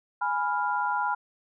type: chord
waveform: sine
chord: F diminished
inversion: first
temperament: equal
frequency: 830.6 / 987.8 / 1396.9 Hz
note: Ab5 / Cb6 / F6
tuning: 0 / 0 / 0 cents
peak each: -29 / -28 / -30 dBFS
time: 0.21-1.15 s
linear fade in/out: 10 ms
effects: none